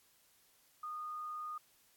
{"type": "tone", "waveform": "sine", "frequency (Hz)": 1229, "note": "D#6", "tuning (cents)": -22, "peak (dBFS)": -40, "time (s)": [0.83, 1.58], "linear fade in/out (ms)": 5, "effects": ["white hiss -69 dBFS RMS until 1.96 s", "AAC 64 kbps"]}